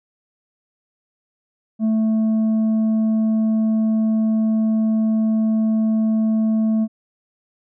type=tone with tanh clipping; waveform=sine; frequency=220 Hz; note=A3; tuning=in tune; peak=-16 dBFS; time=1.79-6.88 s; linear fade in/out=50 ms; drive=4 dB; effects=none